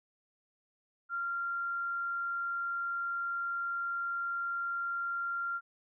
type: tone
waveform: sine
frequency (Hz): 1385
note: F6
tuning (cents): -15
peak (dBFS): -32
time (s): 1.09-5.61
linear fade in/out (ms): 50
effects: none